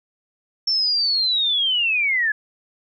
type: linear sweep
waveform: sine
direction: down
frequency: 5420 to 1673 Hz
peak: -17 dBFS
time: 0.67-2.32 s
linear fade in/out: 5 ms
effects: none